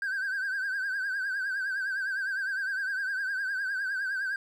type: tone with vibrato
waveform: triangle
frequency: 1568 Hz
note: G6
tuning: in tune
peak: -26 dBFS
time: 0.02-4.36 s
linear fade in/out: 2 ms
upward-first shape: triangle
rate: 9.8 Hz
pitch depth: 95 cents each way
effects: tanh soft clip ceiling -23 dBFS